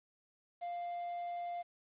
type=tone; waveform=triangle; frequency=698.5 Hz; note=F5; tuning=in tune; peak=-36 dBFS; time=0.61-1.63 s; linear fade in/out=20 ms; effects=resampled to 8000 Hz + 11-bit